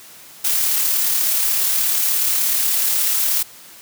blue noise with amplitude modulation, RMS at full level -17 dBFS, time 0.44-3.43 s, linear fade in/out 10 ms, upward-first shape sine, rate 36.6 Hz, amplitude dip 25%, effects white hiss -42 dBFS RMS until 3.81 s + high-pass 80 Hz 12 dB/octave

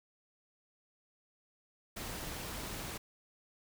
pink noise, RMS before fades -42 dBFS, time 1.96-2.98 s, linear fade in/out 10 ms, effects none

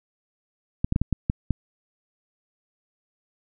clicks, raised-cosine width 5 ms, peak -9 dBFS, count 7, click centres 0.845 / 0.924 / 0.961 / 1.016 / 1.127 / 1.299 / 1.507 s, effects none

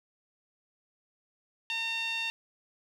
sawtooth tone with band-pass filter, 910 Hz, A#5, 42 cents flat, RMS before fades -33 dBFS, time 1.7-2.3 s, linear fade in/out 0 ms, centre 3100 Hz, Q 8, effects none

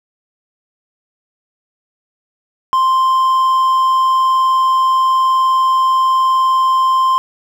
triangle tone, 1046.5 Hz, C6, in tune, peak -8 dBFS, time 2.73-7.18 s, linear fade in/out 0 ms, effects none

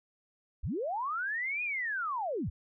sine linear two-way sweep, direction up then down, 30.87 to 2496 to 45.23 Hz, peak -31 dBFS, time 0.63-2.5 s, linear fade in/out 10 ms, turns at 1.63 s, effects none

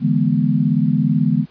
sine chord, E dominant seventh, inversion third, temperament equal with one note detuned, 146.83 / 164.81 / 207.7 / 244 Hz, D3 / E3 / G#3 / B3, 0 / 0 / 0 / -21 cents, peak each -19 dBFS, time 0-1.46 s, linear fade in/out 50 ms, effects pink hiss -52 dBFS RMS until 1.5 s + resampled to 11025 Hz

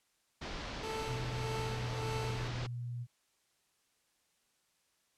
pink low-pass noise, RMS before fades -42 dBFS, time 0.41-2.67 s, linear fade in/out 10 ms, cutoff 5300 Hz, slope 24 dB/octave
25% pulse tone with tremolo, 441.4 Hz, A4, 5 cents sharp, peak -34 dBFS, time 0.83-2.48 s, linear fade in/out 5 ms, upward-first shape sine, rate 1.7 Hz, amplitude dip 65%
sine tone with pitch glide, 123.47 to 120.65 Hz, B2 to B2, 0 to -40 cents, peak -37 dBFS, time 1.06-3.07 s, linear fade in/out 50 ms, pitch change -40 cents, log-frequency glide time 1.22-2.02 s
effects white hiss -75 dBFS RMS until 5.17 s + low-pass 10000 Hz 12 dB/octave

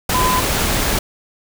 sine tone in noise, 1011 Hz, B5, 40 cents sharp, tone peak -16 dBFS, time 0.14-0.4 s, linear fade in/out 5 ms, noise pink, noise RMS -18 dBFS, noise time 0.09-0.99 s, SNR -1 dB, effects none

